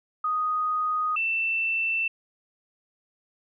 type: tone pair in turn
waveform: sine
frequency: 1244.5 / 2672 Hz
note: D#6 / E7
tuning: 0 / +23 cents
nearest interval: octave + minor second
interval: 1323 cents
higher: second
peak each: -23 dBFS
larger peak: neither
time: 0.24-1.16 / 1.16-2.08 s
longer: neither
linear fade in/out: 5 ms
effects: none